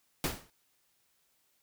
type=noise with exponential decay; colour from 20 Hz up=pink; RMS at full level=-28 dBFS; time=0.24-0.5 s; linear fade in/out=1 ms; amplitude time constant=56 ms; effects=white hiss -73 dBFS RMS until 1.62 s